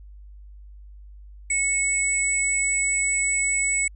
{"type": "tone pair together", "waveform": "sine", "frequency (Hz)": [2203, 7901], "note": ["C#7", "B8"], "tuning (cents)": [-11, 0], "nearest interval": "octave + minor seventh", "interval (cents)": 2211, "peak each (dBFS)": -23, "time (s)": [1.5, 3.88], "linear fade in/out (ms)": 5, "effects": ["added 50 Hz sine -41 dBFS peak until 3.95 s"]}